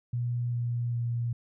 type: tone with pitch steps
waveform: sine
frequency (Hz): 120.8 / 119.69 / 118.59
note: B2 / A#2 / A#2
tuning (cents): -38 / +46 / +30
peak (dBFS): -27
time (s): 0.13-1.33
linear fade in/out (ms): 5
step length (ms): 400
effects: none